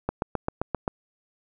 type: click train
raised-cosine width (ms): 1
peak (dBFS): -11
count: 7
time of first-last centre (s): 0.09-0.878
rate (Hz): 7.61
effects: none